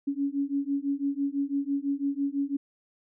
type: beating tone pair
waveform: sine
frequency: 277.2 / 283.2 Hz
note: C#4 / C#4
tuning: 0 / +37 cents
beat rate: 6 Hz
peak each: -29 dBFS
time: 0.07-2.57 s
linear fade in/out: 10 ms
effects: none